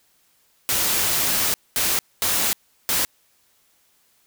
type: noise bursts at uneven times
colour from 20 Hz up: white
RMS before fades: -21 dBFS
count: 4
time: 0.69-1.54 / 1.76-1.99 / 2.22-2.53 / 2.89-3.05 s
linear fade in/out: 0 ms
effects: white hiss -62 dBFS RMS until 4.26 s